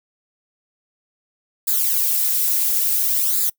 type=noise with flanger; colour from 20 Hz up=violet; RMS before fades=-19 dBFS; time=1.67-3.5 s; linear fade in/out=10 ms; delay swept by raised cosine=0.34 to 3.24 ms; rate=0.58 Hz; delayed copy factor=-1; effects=noise-tail reverb RT60 0.1 s tail -24 dB re dry